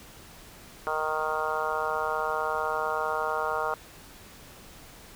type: harmonic tone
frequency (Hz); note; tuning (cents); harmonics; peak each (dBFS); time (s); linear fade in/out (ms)
155.56; D#3; 0; 3 / 4 / 5 / 6 / 7 / 8 / 9; -34 / -34 / -34 / -34 / -34 / -34 / -34; 0.87-3.74; 0
effects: pink hiss -49 dBFS RMS until 5.15 s